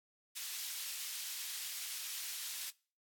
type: high-pass noise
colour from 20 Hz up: pink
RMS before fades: -43 dBFS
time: 0.35-2.71 s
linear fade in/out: 20 ms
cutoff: 3200 Hz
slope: 12 dB/octave
effects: noise-tail reverb RT60 0.4 s tail -23 dB re dry + AAC 64 kbps